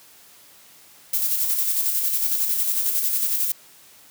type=noise with tremolo; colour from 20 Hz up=violet; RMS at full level=-21 dBFS; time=1.13-3.52 s; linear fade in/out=5 ms; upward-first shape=square; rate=11 Hz; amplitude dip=35%; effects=white hiss -50 dBFS RMS until 4.1 s + high-pass 80 Hz 12 dB/octave